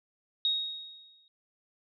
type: tone with exponential decay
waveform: sine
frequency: 3758 Hz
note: A#7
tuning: 13 cents sharp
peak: -23 dBFS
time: 0.45-1.28 s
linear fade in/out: 1 ms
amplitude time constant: 180 ms
effects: none